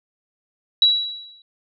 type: tone with exponential decay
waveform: sine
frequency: 3905 Hz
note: B7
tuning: 20 cents flat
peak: -9 dBFS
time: 0.82-1.42 s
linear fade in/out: 2 ms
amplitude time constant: 130 ms
effects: none